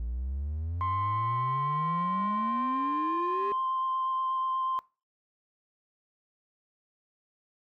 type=exponential sweep; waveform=triangle; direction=up; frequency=56.2 to 408.8 Hz; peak=-28 dBFS; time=0-3.52 s; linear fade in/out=0 ms
type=tone with vibrato; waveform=sine; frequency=1046.5 Hz; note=C6; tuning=in tune; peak=-26 dBFS; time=0.81-4.79 s; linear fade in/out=0 ms; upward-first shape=triangle; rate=8.3 Hz; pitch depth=10 cents each way
effects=noise-tail reverb RT60 0.3 s tail -22 dB re dry + tanh soft clip ceiling -23 dBFS